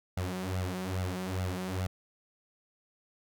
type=tone with flanger; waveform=sawtooth; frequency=92.5 Hz; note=F#2; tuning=in tune; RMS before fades=-34 dBFS; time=0.17-1.87 s; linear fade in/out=5 ms; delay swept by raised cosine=1.4 to 5.7 ms; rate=2.4 Hz; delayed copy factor=+0.85; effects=none